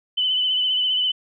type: tone with vibrato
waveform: sine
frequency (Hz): 3015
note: F#7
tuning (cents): +32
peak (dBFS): -18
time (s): 0.17-1.12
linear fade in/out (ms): 10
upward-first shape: triangle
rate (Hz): 15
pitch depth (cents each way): 41
effects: none